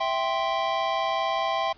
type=chord; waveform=square; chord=C major; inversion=first; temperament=equal; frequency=659.3 / 784 / 1046.5 Hz; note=E5 / G5 / C6; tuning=0 / 0 / 0 cents; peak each=-29 dBFS; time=0-1.73 s; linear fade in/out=10 ms; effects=pink hiss -55 dBFS RMS until 1.77 s + resampled to 11025 Hz